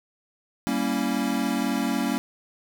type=chord; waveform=square; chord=G diminished seventh; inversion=none; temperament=equal with one note detuned; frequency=195.21 / 233.1 / 277.2 / 329.6 Hz; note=G3 / Bb3 / Db4 / Fb4; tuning=-7 / 0 / 0 / 0 cents; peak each=-31 / -28 / -28 / -34 dBFS; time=0.67-2.18 s; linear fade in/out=0 ms; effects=none